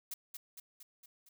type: noise with echo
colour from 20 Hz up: blue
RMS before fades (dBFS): -41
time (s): 0.11-0.14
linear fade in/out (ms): 5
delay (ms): 230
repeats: 5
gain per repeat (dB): -4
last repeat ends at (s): 1.29
effects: none

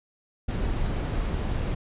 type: noise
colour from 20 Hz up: brown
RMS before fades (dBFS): -27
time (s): 0.48-1.75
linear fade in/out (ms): 10
effects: resampled to 8000 Hz

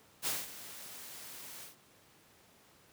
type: noise with ADSR envelope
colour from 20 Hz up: white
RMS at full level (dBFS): -33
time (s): 0.22-1.76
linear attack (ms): 46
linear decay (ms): 200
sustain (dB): -15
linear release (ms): 130
effects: pink hiss -63 dBFS RMS until 2.92 s + high-pass 100 Hz 12 dB/octave

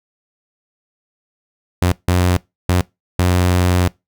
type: tone bursts at uneven times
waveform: sawtooth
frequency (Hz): 90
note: F#2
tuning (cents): -47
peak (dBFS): -8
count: 4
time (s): 1.82-1.92 / 2.08-2.37 / 2.69-2.81 / 3.19-3.88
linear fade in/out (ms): 0
effects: noise-tail reverb RT60 0.2 s tail -23 dB re dry

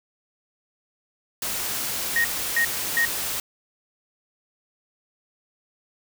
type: noise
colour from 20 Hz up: white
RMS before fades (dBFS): -28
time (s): 1.42-3.4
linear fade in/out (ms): 2
type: tone bursts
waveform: sine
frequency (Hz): 1864.7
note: A#6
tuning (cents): 0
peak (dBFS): -18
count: 3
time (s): 2.16-3.052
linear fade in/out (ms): 2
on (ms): 84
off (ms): 320
effects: none

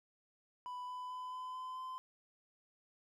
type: tone with pitch steps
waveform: triangle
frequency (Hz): 993 / 999.9 / 1006.9 / 1013.9 / 1020.9 / 1028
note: B5 / B5 / B5 / B5 / C6 / C6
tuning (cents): +9 / +21 / +33 / +45 / -43 / -31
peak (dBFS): -40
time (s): 0.66-1.98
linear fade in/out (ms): 0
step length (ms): 220
effects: none

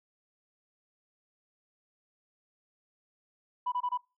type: tone bursts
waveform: sine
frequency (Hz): 987.8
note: B5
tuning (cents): 0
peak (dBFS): -27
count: 4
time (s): 3.66-3.976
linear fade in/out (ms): 10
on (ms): 61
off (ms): 24
effects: noise-tail reverb RT60 0.3 s tail -25 dB re dry + tanh soft clip ceiling -24 dBFS

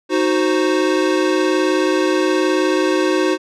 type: chord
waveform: square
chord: C diminished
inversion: first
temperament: equal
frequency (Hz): 311.1 / 370 / 523.3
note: Eb4 / Gb4 / C5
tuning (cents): 0 / 0 / 0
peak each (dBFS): -19 / -18 / -22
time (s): 0.09-3.38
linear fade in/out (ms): 50
effects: low-pass 6000 Hz 12 dB/octave

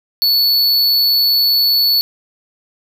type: tone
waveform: square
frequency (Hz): 4435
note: C#8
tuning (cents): 0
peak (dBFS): -11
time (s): 0.22-2.01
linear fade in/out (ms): 0
effects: 8-bit

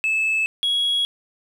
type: tone pair in turn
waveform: sine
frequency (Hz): 2612 / 3324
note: E7 / G#7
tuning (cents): -17 / +1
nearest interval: major third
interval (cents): 418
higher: second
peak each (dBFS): -16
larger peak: neither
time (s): 0.04-0.46 / 0.63-1.05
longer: neither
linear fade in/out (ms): 0
effects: tanh soft clip ceiling -16 dBFS + 8-bit

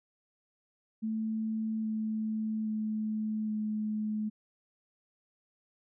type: tone with pitch steps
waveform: sine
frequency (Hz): 220 / 218 / 216 / 214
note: A3 / A3 / A3 / A3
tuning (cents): 0 / -16 / -32 / -48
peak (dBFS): -30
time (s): 1.02-4.3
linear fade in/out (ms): 20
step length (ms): 820
effects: none

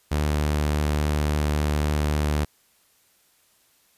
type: tone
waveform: sawtooth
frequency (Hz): 74.7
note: D2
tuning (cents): +30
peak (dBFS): -17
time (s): 0.11-2.45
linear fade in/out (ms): 10
effects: white hiss -62 dBFS RMS until 3.97 s + resampled to 32000 Hz

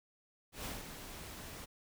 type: noise with ADSR envelope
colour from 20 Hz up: pink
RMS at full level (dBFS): -41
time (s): 0.52-1.66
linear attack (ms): 130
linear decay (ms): 180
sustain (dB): -7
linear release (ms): 20
effects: none

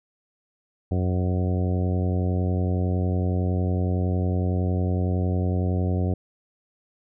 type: harmonic tone with a mistuned harmonic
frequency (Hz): 90.9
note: F#2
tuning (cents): -30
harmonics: 1 / 2 / 3 / 4 / 5 / 6 / 7 / 8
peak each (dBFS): -22 / -28 / -32 / -34 / -36 / -38 / -39 / -40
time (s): 0.91-6.14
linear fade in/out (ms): 5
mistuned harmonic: 8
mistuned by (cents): +26
effects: none

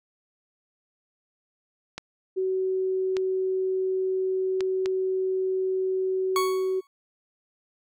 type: clicks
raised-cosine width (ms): 0.2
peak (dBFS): -16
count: 4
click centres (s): 1.98 / 3.168 / 4.607 / 4.859
type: tone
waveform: sine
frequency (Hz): 376.5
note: F#4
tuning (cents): +30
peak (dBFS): -23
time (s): 2.36-6.81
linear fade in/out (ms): 20
type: tone with exponential decay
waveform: 40% pulse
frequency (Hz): 1112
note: C#6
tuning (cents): +5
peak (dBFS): -20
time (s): 6.36-6.87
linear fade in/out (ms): 1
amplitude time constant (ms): 110
effects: none

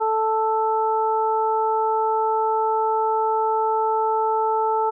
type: harmonic tone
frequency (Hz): 440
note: A4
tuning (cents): 0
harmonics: 1 / 2 / 3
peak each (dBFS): -23 / -20 / -28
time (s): 0-4.91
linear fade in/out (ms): 20
effects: none

